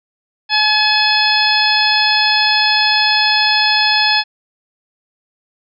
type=harmonic tone; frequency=853 Hz; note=G#5; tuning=46 cents sharp; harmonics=1 / 2 / 3 / 4 / 5 / 6; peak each=-18 / -18 / -18 / -18 / -18 / -18 dBFS; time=0.49-4.24 s; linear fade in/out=50 ms; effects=none